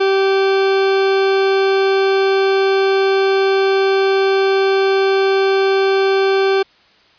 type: tone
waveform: 40% pulse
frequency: 388.2 Hz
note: G4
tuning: 17 cents flat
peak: -11 dBFS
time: 0-6.63 s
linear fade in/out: 10 ms
effects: white hiss -51 dBFS RMS until 7.18 s + resampled to 11025 Hz